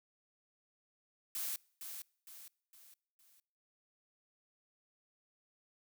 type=noise with echo; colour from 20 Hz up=blue; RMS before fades=-39 dBFS; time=1.35-1.56 s; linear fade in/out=2 ms; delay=460 ms; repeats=4; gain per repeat=-7 dB; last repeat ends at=3.4 s; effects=noise-tail reverb RT60 0.7 s tail -26 dB re dry